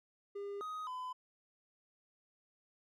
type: tone with pitch steps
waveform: triangle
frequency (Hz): 403 / 1253 / 1010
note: G4 / D#6 / B5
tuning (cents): +48 / +12 / +39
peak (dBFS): -38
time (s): 0.35-1.13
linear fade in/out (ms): 10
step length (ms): 260
effects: none